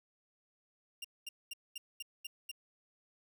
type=tone bursts; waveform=sawtooth; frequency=2794 Hz; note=F7; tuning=in tune; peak=-37 dBFS; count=7; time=1.02-2.515 s; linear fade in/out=5 ms; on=25 ms; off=220 ms; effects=none